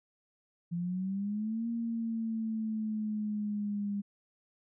sine exponential two-way sweep, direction up then down, 169.4 to 233.1 to 201.5 Hz, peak -31 dBFS, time 0.71-4.02 s, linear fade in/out 20 ms, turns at 1.68 s, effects none

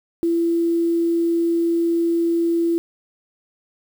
sine tone with quantisation, 336.8 Hz, E4, 37 cents sharp, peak -16 dBFS, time 0.23-2.78 s, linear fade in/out 0 ms, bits 7, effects none

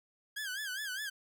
sawtooth tone with vibrato, 1606 Hz, G6, 41 cents sharp, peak -33 dBFS, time 0.36-1.1 s, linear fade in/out 10 ms, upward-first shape sine, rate 4.9 Hz, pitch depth 140 cents each way, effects none

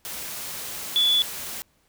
sine tone in noise, 3440 Hz, A7, 40 cents flat, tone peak -17 dBFS, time 0.96-1.22 s, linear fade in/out 0 ms, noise white, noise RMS -34 dBFS, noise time 0.05-1.62 s, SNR +14 dB, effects pink hiss -65 dBFS RMS until 1.88 s

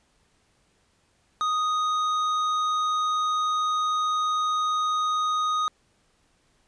sine tone with hard clipping, 1244.5 Hz, D#6, in tune, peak -24 dBFS, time 1.41-5.68 s, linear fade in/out 0 ms, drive 8 dB, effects pink hiss -66 dBFS RMS until 6.67 s + resampled to 22050 Hz

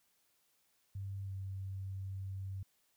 sine tone with pitch glide, 98 to 96.26 Hz, G2 to G2, 0 to -31 cents, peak -39 dBFS, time 0.95-2.63 s, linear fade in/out 5 ms, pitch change -31 cents, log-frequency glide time 1.24-1.31 s, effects white hiss -75 dBFS RMS until 2.96 s

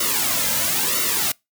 white noise with flanger, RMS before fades -21 dBFS, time 0-1.32 s, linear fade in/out 5 ms, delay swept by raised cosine 1.2 to 2.7 ms, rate 1 Hz, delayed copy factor -0.8, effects noise-tail reverb RT60 0.2 s tail -25 dB re dry

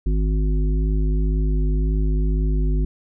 harmonic tone with a mistuned harmonic, 51.91 Hz, G#1, in tune, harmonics 1 / 3 / 5 / 7, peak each -17 / -27 / -31 / -34 dBFS, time 0.06-2.85 s, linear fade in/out 5 ms, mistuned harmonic 1, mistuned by -32 cents, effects none

